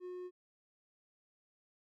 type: tone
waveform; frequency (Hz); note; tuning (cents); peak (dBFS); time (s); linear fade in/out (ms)
triangle; 361.8; F#4; -39; -40; 0-0.31; 50
effects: none